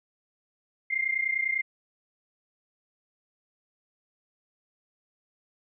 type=tone pair together; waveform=sine; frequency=2092 / 2122 Hz; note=C7 / C7; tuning=-1 / +24 cents; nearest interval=unison; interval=25 cents; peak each=-28 dBFS; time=0.9-1.62 s; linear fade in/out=10 ms; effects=none